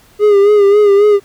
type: tone with vibrato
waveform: triangle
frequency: 408.7 Hz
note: G#4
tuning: 28 cents flat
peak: -3 dBFS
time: 0.19-1.2 s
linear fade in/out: 50 ms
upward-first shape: sine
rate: 3.7 Hz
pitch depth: 54 cents each way
effects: pink hiss -47 dBFS RMS until 1.24 s